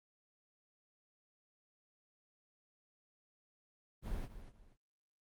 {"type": "noise with echo", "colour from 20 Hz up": "brown", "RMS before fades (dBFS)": -40, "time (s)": [4.02, 4.29], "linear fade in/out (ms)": 50, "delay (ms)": 240, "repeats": 2, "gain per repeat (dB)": -11, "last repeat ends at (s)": 4.77, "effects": ["Opus 32 kbps"]}